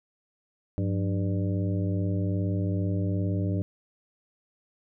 harmonic tone with a mistuned harmonic, 98.9 Hz, G2, 16 cents sharp, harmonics 1 / 2 / 3 / 4 / 5 / 6, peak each -26 / -31 / -33 / -40 / -42 / -40 dBFS, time 0.78-3.62 s, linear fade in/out 0 ms, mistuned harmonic 2, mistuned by -150 cents, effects none

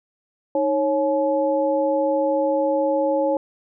sine tone cluster, 311.1 / 550 / 853 Hz, D#4 / C#5 / G#5, 0 / -14 / +46 cents, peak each -24 / -19 / -26 dBFS, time 0.55-3.37 s, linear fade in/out 2 ms, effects none

